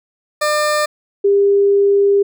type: tone pair in turn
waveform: 20% pulse / sine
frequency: 600 / 400.5 Hz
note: D5 / G4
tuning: +37 / +37 cents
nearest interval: perfect fifth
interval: 700 cents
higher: first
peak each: -9 dBFS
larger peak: neither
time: 0.41-0.86 / 1.24-2.23 s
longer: second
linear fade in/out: 10 ms
effects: none